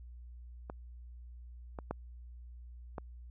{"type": "clicks", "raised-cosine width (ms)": 1, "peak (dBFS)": [-27, -27, -21, -25], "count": 4, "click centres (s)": [0.699, 1.788, 1.91, 2.982], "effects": ["added 60 Hz sine -47 dBFS peak until 3.3 s"]}